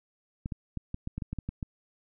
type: clicks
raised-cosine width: 5 ms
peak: -21 dBFS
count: 11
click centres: 0.459 / 0.522 / 0.773 / 0.944 / 1.074 / 1.18 / 1.222 / 1.33 / 1.387 / 1.49 / 1.628 s
effects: none